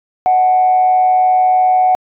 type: tone with frequency modulation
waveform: sine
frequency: 740 Hz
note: F#5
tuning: in tune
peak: -7 dBFS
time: 0.26-1.95 s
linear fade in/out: 0 ms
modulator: 123 Hz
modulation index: 0.27
effects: tanh soft clip ceiling -4 dBFS